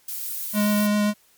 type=noise; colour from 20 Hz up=violet; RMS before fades=-30 dBFS; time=0.08-0.87 s; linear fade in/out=5 ms
type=tone with vibrato; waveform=square; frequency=208.2 Hz; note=G#3; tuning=5 cents sharp; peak=-19 dBFS; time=0.53-1.14 s; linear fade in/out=50 ms; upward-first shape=sine; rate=7.5 Hz; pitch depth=10 cents each way
effects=white hiss -59 dBFS RMS until 1.37 s + MP3 96 kbps